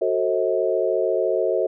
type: chord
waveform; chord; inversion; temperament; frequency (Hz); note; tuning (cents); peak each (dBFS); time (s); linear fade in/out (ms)
sine; F# diminished seventh; none; just; 370 / 444 / 532.8 / 639.4; F#4 / A4 / C5 / Eb5; 0 / +16 / +31 / +47; -24; 0.01-1.67; 10
effects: none